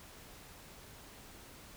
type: silence
effects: pink hiss -54 dBFS RMS until 1.76 s